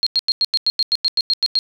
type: tone bursts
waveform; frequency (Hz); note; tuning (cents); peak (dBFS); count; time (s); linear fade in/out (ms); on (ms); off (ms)
sine; 4235; C8; +20; -13; 13; 0.03-1.589; 0; 35; 92
effects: none